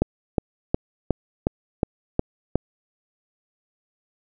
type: click train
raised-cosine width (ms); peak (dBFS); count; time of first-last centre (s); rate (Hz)
2; -5; 8; 0.02-2.556; 2.76
effects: none